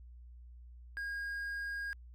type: tone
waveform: triangle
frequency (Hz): 1629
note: G#6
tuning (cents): -34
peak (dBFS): -35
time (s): 0.97-1.93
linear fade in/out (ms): 0
effects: added 60 Hz sine -50 dBFS peak until 2.14 s + AAC 64 kbps